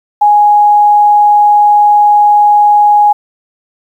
sine tone, 830.6 Hz, G#5, in tune, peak -3 dBFS, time 0.21-3.13 s, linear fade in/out 10 ms, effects 7-bit

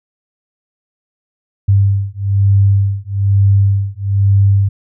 sine beating tone pair, 98.6 / 99.7 Hz, G2 / G2, +11 / +30 cents, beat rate 1.1 Hz, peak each -12 dBFS, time 1.68-4.69 s, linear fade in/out 10 ms, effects none

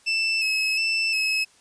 30% pulse tone with vibrato, 2616 Hz, E7, 14 cents flat, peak -18 dBFS, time 0.06-1.45 s, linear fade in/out 20 ms, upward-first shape square, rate 1.4 Hz, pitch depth 26 cents each way, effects white hiss -57 dBFS RMS until 1.6 s + resampled to 22050 Hz

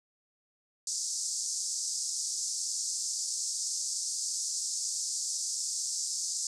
white band-pass noise, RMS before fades -34 dBFS, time 0.87-6.47 s, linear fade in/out 2 ms, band 4900 to 8300 Hz, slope 48 dB/octave, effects none

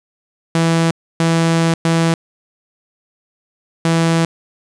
sawtooth tone bursts at uneven times, 165.1 Hz, E3, 3 cents sharp, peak -8 dBFS, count 4, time 0.55-0.91 / 1.2-1.74 / 1.85-2.14 / 3.85-4.25 s, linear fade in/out 2 ms, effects resampled to 22050 Hz + 7-bit

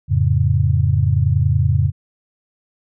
sine chord, F augmented, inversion none, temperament equal with one note detuned, 87.31 / 108.24 / 138.59 Hz, F2 / A2 / C#3, 0 / -28 / 0 cents, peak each -17 dBFS, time 0.08-1.92 s, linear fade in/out 50 ms, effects none

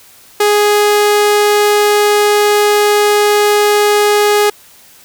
sawtooth tone, 415.3 Hz, G#4, in tune, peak -4 dBFS, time 0.4-4.5 s, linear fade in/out 5 ms, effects white hiss -42 dBFS RMS until 5.04 s

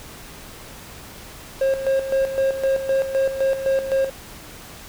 triangle tone with tremolo, 537 Hz, C5, 45 cents sharp, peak -14 dBFS, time 1.61-4.1 s, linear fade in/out 5 ms, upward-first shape square, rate 3.9 Hz, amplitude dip 65%, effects pink hiss -40 dBFS RMS until 4.88 s

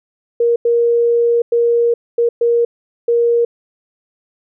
sine tone bursts at uneven times, 470.8 Hz, A#4, 17 cents sharp, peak -10 dBFS, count 6, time 0.4-0.56 / 0.65-1.42 / 1.52-1.94 / 2.18-2.29 / 2.41-2.65 / 3.08-3.45 s, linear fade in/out 5 ms, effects none

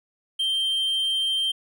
triangle tone, 3147 Hz, G7, 6 cents sharp, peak -20 dBFS, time 0.39-1.52 s, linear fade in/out 10 ms, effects none

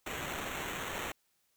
white noise with sample-and-hold, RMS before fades -39 dBFS, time 0.06-1.12 s, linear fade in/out 5 ms, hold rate 4900 Hz, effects white hiss -75 dBFS RMS until 1.56 s

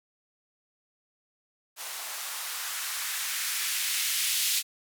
violet noise with band-pass filter sweep, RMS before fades -31 dBFS, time 1.76-4.63 s, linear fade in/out 50 ms, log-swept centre 730 to 3000 Hz, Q 1.2, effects none

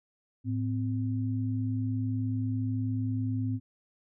sine tone pair together, 108.35 / 257.7 Hz, A2 / C4, -26 / -26 cents, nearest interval octave + minor third, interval 1500 cents, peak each -29 / -32 dBFS, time 0.44-3.6 s, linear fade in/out 50 ms, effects none

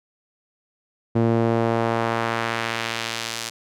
sawtooth tone with band-pass filter sweep, 114.9 Hz, A#2, 25 cents flat, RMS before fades -23 dBFS, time 1.15-3.5 s, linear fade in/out 10 ms, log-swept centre 300 to 6000 Hz, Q 0.85, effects none

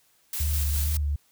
blue noise with tremolo, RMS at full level -31 dBFS, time 0.33-0.97 s, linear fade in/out 2 ms, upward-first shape square, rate 4.9 Hz, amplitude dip 25%
sine tone with vibrato, 73.42 Hz, D2, in tune, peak -23 dBFS, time 0.4-1.16 s, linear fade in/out 5 ms, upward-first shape square, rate 2.4 Hz, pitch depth 26 cents each way
effects white hiss -64 dBFS RMS until 1.31 s

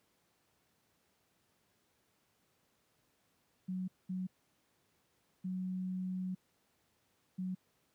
sine tone bursts at uneven times, 185 Hz, F#3, in tune, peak -35 dBFS, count 4, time 3.68-3.88 / 4.09-4.27 / 5.44-6.35 / 7.38-7.55 s, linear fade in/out 10 ms, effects pink hiss -75 dBFS RMS until 7.94 s + high-pass 100 Hz 12 dB/octave

